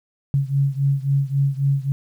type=beating tone pair; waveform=sine; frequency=137.4 / 141.1 Hz; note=C#3 / C#3; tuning=-15 / +31 cents; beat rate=3.7 Hz; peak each=-19 / -21 dBFS; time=0.34-1.92 s; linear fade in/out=0 ms; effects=9-bit